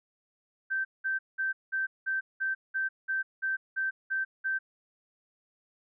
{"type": "tone bursts", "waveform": "sine", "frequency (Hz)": 1556, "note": "G6", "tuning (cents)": -13, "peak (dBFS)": -27, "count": 12, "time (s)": [0.7, 4.59], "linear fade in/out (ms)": 20, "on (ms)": 150, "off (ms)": 190, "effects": []}